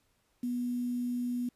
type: tone with quantisation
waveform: sine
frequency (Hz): 244.5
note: B3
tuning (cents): -17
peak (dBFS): -30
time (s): 0.43-1.49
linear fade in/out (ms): 5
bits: 9
effects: pink hiss -73 dBFS RMS until 1.55 s + resampled to 32000 Hz